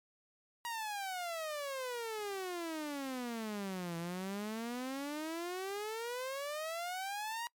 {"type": "exponential two-way sweep", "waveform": "sawtooth", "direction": "down then up", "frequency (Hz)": [957, 165.9, 957], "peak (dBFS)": -34, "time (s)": [0.65, 7.47], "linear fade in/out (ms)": 0, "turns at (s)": 3.97, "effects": ["noise-tail reverb RT60 0.1 s tail -24 dB re dry", "MP3 96 kbps"]}